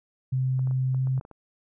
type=tone with pitch glide; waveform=sine; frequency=130 to 130.98 Hz; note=C3 to C3; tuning=-11 to +2 cents; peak=-22 dBFS; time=0.32-1.2 s; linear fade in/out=10 ms; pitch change=+13 cents; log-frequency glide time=0.92-1.04 s
type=clicks; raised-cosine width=1 ms; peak=-32 dBFS; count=9; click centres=0.593 / 0.673 / 0.711 / 0.946 / 1.072 / 1.178 / 1.211 / 1.251 / 1.313 s
effects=none